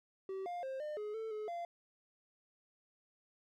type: tone with pitch steps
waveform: triangle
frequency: 383.8 / 704 / 530 / 603 / 421 / 444.4 / 427 / 689 Hz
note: G4 / F5 / C5 / D5 / G#4 / A4 / G#4 / F5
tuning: -37 / +14 / +22 / +46 / +24 / +17 / +48 / -24 cents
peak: -37 dBFS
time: 0.29-1.65 s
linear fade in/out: 2 ms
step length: 170 ms
effects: none